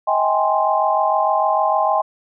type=chord; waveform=sine; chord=Ab major seventh; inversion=second; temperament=equal with one note detuned; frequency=635.7 / 784 / 830.6 / 1046.5 Hz; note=Eb5 / G5 / Ab5 / C6; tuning=+37 / 0 / 0 / 0 cents; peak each=-20 dBFS; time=0.07-2.02 s; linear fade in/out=10 ms; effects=none